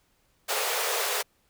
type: high-pass noise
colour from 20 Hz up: pink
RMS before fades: -28 dBFS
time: 0.48-1.23 s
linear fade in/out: 20 ms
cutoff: 400 Hz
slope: 96 dB/octave
effects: pink hiss -68 dBFS RMS until 1.49 s